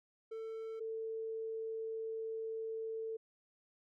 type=tone pair in turn; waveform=triangle / sine; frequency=446.1 / 446.1 Hz; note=A4 / A4; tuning=+24 / +24 cents; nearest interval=unison; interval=0 cents; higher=neither; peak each=-39 / -38 dBFS; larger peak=second; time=0.31-0.8 / 0.8-3.17 s; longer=second; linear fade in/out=10 ms; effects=none